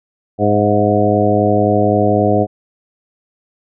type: harmonic tone with a mistuned harmonic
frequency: 103.83 Hz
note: G#2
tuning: in tune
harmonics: 1 / 2 / 3 / 4 / 5 / 6 / 7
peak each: -18 / -18 / -18 / -18 / -18 / -18 / -18 dBFS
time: 0.38-2.47 s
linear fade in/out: 50 ms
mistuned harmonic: 6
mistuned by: +34 cents
effects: none

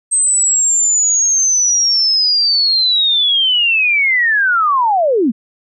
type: linear sweep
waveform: sine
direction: down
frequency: 8310 to 200 Hz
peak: -10 dBFS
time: 0.11-5.32 s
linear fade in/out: 20 ms
effects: none

